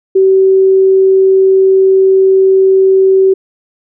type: tone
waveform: sine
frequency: 382.5 Hz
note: G4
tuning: 42 cents flat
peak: -4 dBFS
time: 0.15-3.34 s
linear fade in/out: 10 ms
effects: none